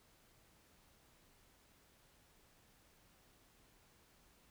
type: silence
effects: pink hiss -69 dBFS RMS until 4.5 s